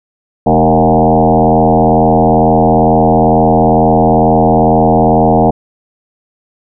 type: tone with frequency modulation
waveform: sine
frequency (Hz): 466.2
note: A#4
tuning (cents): 0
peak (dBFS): -5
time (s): 0.46-5.51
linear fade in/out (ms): 10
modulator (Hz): 82.2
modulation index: 4.3
effects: none